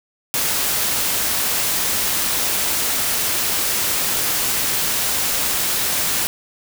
white noise, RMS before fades -20 dBFS, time 0.34-6.27 s, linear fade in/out 0 ms, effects none

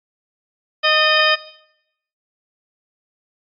harmonic tone with a mistuned harmonic, 620 Hz, D#5, 6 cents flat, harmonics 1 / 2 / 3 / 4 / 5 / 6 / 8, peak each -20 / -20 / -20 / -21 / -19 / -24 / -23 dBFS, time 0.83-1.36 s, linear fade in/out 20 ms, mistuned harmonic 3, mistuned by -51 cents, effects noise-tail reverb RT60 0.8 s tail -18 dB re dry + AAC 48 kbps

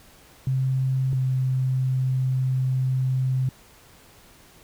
sine tone pair in turn, 131.6 / 130.01 Hz, C3 / C3, +10 / -11 cents, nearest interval unison, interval 21 cents, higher first, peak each -20 dBFS, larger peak neither, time 0.47-1.13 / 1.13-3.49 s, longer second, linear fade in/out 2 ms, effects pink hiss -52 dBFS RMS until 4.63 s

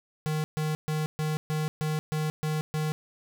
square tone bursts, 154.4 Hz, D#3, 13 cents flat, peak -27 dBFS, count 9, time 0.26-2.92 s, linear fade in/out 0 ms, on 180 ms, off 130 ms, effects none

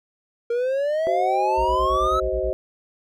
triangle exponential sweep, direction up, 464.8 to 1318 Hz, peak -18 dBFS, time 0.5-2.2 s, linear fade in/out 5 ms
sine chord, C diminished, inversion second, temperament just, 376.7 / 523.3 / 627.9 Hz, Gb4 / C5 / Eb5, +31 / 0 / +16 cents, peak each -26 dBFS, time 1.07-2.53 s, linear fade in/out 0 ms
triangle tone bursts, 58.27 Hz, A#1, in tune, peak -24 dBFS, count 9, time 1.57-2.512 s, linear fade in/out 20 ms, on 86 ms, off 21 ms
effects none

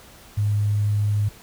sine tone with quantisation, 103.8 Hz, G#2, in tune, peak -18 dBFS, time 0.37-1.29 s, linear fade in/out 10 ms, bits 8, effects pink hiss -47 dBFS RMS until 1.42 s

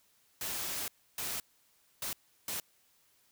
white noise bursts at uneven times, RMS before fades -37 dBFS, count 4, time 0.41-0.88 / 1.18-1.4 / 2.02-2.13 / 2.48-2.6 s, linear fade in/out 2 ms, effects white hiss -69 dBFS RMS until 3.31 s

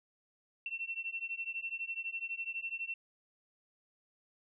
sine beating tone pair, 2699 / 2711 Hz, E7 / E7, +40 / +48 cents, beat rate 12 Hz, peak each -40 / -40 dBFS, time 0.66-2.94 s, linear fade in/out 2 ms, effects none

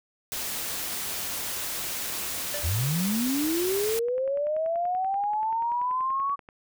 white noise, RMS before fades -32 dBFS, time 0.32-3.99 s, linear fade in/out 0 ms
square tone with exponential decay, 587.3 Hz, D5, in tune, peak -30 dBFS, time 2.54-2.79 s, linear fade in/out 2 ms, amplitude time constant 53 ms
sine linear sweep, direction up, 71.9 to 1136 Hz, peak -24 dBFS, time 2.63-6.36 s, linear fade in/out 20 ms
click train, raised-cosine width 0.5 ms, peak -31 dBFS, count 30, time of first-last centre 3.7-6.488 s, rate 10.4 Hz
effects none

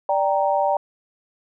sine chord, G minor, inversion second, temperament equal, 587.3 / 784 / 932.3 Hz, D5 / G5 / Bb5, 0 / 0 / 0 cents, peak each -21 / -21 / -23 dBFS, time 0.09-0.77 s, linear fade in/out 2 ms, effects none

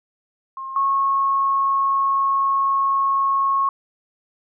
sine tone pair in turn, 1069 / 1094 Hz, C6 / C#6, +37 / -23 cents, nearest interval unison, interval 40 cents, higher second, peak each -28 / -16 dBFS, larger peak second, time 0.57-0.76 / 0.76-3.69 s, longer second, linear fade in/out 2 ms, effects none

